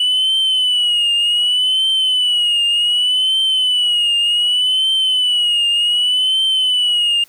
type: tone with vibrato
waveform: sine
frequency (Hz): 2960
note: F#7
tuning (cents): 0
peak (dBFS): -10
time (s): 0-7.24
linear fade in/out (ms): 5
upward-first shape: triangle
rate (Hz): 0.66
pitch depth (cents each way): 92
effects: tanh soft clip ceiling -11 dBFS + white hiss -50 dBFS RMS until 7.28 s

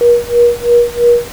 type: tone with tremolo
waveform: sine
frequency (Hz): 478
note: A#4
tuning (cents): +43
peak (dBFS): -3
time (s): 0.01-1.28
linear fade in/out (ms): 0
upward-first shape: sine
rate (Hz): 3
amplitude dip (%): 95
effects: pink hiss -29 dBFS RMS until 1.32 s

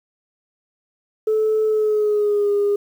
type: tone with pitch glide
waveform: sine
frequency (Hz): 434.4 to 407.7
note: A4 to G#4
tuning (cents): -22 to -32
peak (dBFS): -14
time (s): 1.27-2.76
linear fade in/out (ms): 5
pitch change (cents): -110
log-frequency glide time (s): 1.65-2.51
effects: tanh soft clip ceiling -12 dBFS + 8-bit

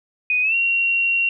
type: tone with pitch glide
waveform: sine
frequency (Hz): 2489 to 2746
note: D#7 to F7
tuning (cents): 0 to -30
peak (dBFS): -16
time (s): 0.3-1.29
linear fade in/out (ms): 2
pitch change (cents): +170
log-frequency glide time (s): 0.42-0.55
effects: none

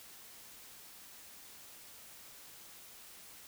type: silence
effects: white hiss -54 dBFS RMS until 3.47 s

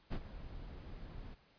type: noise with ADSR envelope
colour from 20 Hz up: brown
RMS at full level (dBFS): -34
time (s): 0.1-1.35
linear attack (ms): 27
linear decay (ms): 62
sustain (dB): -14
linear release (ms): 16
effects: pink hiss -68 dBFS RMS until 1.58 s + resampled to 11025 Hz

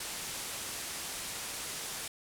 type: low-pass noise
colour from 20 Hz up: white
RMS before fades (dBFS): -40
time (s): 0-2.08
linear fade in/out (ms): 5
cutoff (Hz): 11000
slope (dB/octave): 24
effects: none

